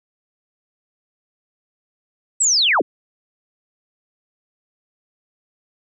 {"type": "linear sweep", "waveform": "sine", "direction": "down", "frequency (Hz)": [8060, 149.6], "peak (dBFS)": -13, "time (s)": [2.4, 2.82], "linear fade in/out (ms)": 10, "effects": []}